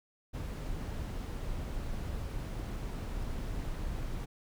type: noise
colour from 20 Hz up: brown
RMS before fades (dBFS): -37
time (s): 0.33-4.26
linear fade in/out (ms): 20
effects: none